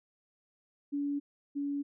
sine tone pair in turn, 285.6 / 284.2 Hz, D4 / C#4, -48 / +43 cents, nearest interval unison, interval 9 cents, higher first, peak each -30 / -31 dBFS, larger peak first, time 0.92-1.2 / 1.55-1.83 s, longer neither, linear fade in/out 20 ms, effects none

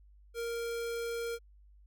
square tone, 466.2 Hz, A#4, in tune, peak -35 dBFS, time 0.34-1.39 s, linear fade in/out 50 ms, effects added 50 Hz sine -56 dBFS peak until 1.86 s

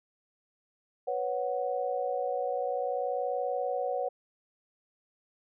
sine chord, B suspended second, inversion none, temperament equal, 493.9 / 554.4 / 740 Hz, B4 / C#5 / F#5, 0 / 0 / 0 cents, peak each -33 dBFS, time 1.07-4.09 s, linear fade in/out 10 ms, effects none

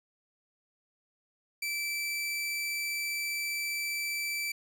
sawtooth tone, 2325 Hz, D7, 18 cents flat, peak -28 dBFS, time 1.62-4.52 s, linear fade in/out 5 ms, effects none

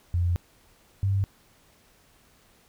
sine tone pair in turn, 87.31 / 98 Hz, F2 / G2, 0 / 0 cents, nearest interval major second, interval 200 cents, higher second, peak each -21 dBFS, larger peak neither, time 0.14-0.36 / 1.03-1.24 s, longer first, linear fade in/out 0 ms, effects pink hiss -60 dBFS RMS until 2.68 s

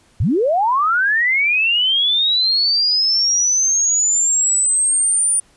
sine linear sweep, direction up, 69.3 to 9397 Hz, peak -13 dBFS, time 0.2-5.4 s, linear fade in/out 5 ms, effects pink hiss -54 dBFS RMS until 5.56 s + resampled to 24000 Hz

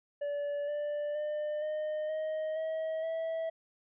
triangle tone with pitch steps, 577 / 588.8 / 600.8 / 613.1 / 625.6 / 638.4 / 651.4 Hz, D5 / D5 / D5 / D#5 / D#5 / D#5 / E5, -31 / +4 / +39 / -26 / +9 / +44 / -21 cents, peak -30 dBFS, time 0.21-3.5 s, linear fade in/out 10 ms, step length 470 ms, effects resampled to 8000 Hz

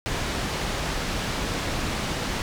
pink low-pass noise, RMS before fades -28 dBFS, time 0.06-2.42 s, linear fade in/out 0 ms, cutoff 6100 Hz, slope 12 dB/octave, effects none

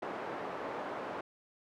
pink band-pass noise, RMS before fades -40 dBFS, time 0.02-1.21 s, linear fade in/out 5 ms, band 380 to 1200 Hz, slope 12 dB/octave, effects none

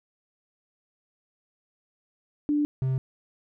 sine / triangle tone pair in turn, 294.6 / 131.23 Hz, D4 / C3, +6 / +6 cents, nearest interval octave + major second, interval 1400 cents, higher first, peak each -21 dBFS, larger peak neither, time 2.49-2.65 / 2.82-2.98 s, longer neither, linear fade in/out 0 ms, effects none

